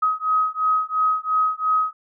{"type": "beating tone pair", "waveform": "sine", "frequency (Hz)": [1264, 1266.9], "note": ["D#6", "D#6"], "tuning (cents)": [27, 31], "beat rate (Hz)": 2.9, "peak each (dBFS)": -21, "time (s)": [0.02, 1.93], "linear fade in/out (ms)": 10, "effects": []}